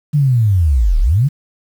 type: linear two-way sweep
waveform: sine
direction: down then up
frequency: 152.7 to 32 to 152.7 Hz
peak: -9 dBFS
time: 0.13-1.29 s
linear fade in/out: 20 ms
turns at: 1 s
effects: 7-bit